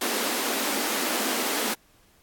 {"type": "high-pass noise", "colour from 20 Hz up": "pink", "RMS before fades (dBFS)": -27, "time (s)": [0.01, 1.74], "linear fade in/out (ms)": 5, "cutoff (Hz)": 210, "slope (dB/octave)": 96, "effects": ["pink hiss -60 dBFS RMS until 2.22 s", "AAC 64 kbps"]}